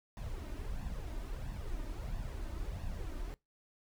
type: noise with flanger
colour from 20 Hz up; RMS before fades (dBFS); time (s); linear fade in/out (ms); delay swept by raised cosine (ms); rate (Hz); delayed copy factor
brown; -40; 0.17-3.34; 0; 1.1 to 3.3; 1.5; +0.6
effects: noise-tail reverb RT60 0.2 s tail -22 dB re dry